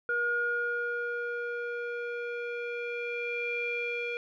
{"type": "tone with low-pass filter sweep", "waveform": "square", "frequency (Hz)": 477, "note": "A#4", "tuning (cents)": 40, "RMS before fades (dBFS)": -33, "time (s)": [0.09, 4.17], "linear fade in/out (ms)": 0, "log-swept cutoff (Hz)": [1400, 2600], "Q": 7.8, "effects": []}